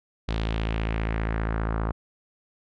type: tone with low-pass filter sweep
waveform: sawtooth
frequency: 55 Hz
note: A1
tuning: in tune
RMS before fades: -27 dBFS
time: 0.28-1.92 s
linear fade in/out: 10 ms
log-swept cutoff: 3900 to 1200 Hz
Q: 2.1
effects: none